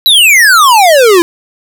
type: exponential sweep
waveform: square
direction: down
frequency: 4027 to 329.6 Hz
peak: -3 dBFS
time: 0.06-1.22 s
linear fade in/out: 0 ms
effects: none